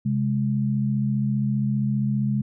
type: tone pair together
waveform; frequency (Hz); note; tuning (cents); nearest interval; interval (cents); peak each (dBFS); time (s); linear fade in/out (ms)
sine; 132.59 / 207.7; C3 / G#3; +23 / 0; minor sixth; 777; -23; 0.05-2.42; 10
effects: none